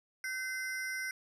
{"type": "ring-modulated tone", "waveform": "square", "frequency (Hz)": 1800, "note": "A6", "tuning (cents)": 39, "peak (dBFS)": -33, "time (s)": [0.24, 1.11], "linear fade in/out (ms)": 2, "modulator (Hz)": 267, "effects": ["resampled to 32000 Hz"]}